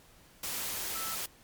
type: tone in noise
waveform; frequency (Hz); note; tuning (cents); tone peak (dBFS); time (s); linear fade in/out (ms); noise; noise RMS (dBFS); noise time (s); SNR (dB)
sine; 1318.5; E6; 0; -40; 0.95-1.15; 5; white; -36; 0.43-1.26; -7
effects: pink hiss -59 dBFS RMS until 1.43 s + MP3 96 kbps